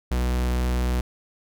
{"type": "tone", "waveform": "45% pulse", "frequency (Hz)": 61.74, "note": "B1", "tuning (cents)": 0, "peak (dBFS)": -21, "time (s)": [0.11, 1.01], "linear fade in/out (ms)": 5, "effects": []}